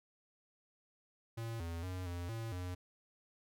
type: tone with pitch steps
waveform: square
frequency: 114.5 / 83.9 / 91.8 / 87.4 / 113.6 / 89.9 Hz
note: A#2 / E2 / F#2 / F2 / A#2 / F#2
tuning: -31 / +31 / -13 / +2 / -44 / -49 cents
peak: -40 dBFS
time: 1.37-2.75 s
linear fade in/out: 10 ms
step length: 230 ms
effects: none